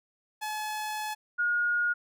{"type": "tone pair in turn", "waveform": ["sawtooth", "sine"], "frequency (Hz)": [855, 1434.4], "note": ["A5", "F6"], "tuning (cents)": [-50, 46], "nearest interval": "major sixth", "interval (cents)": 896, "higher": "second", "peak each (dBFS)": [-28, -24], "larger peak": "second", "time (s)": [[0.41, 1.15], [1.38, 1.94]], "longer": "first", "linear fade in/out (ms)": 20, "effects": []}